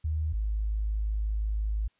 sine tone pair in turn, 77.8 / 52.86 Hz, D#2 / G#1, 0 / +31 cents, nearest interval perfect fifth, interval 669 cents, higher first, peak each -26 dBFS, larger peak neither, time 0.04-0.33 / 0.33-1.88 s, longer second, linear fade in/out 10 ms, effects white hiss -71 dBFS RMS until 1.99 s + resampled to 8000 Hz

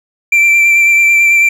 triangle tone with vibrato, 2349 Hz, D7, in tune, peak -4 dBFS, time 0.32-1.49 s, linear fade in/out 5 ms, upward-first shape sine, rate 9.1 Hz, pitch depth 17 cents each way, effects none

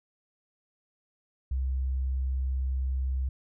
sine tone, 65.41 Hz, C2, in tune, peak -26 dBFS, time 1.51-3.29 s, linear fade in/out 5 ms, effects none

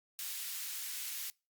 white high-pass noise, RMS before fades -41 dBFS, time 0.19-1.3 s, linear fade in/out 0 ms, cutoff 2000 Hz, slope 12 dB/octave, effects noise-tail reverb RT60 0.3 s tail -26 dB re dry + Opus 48 kbps

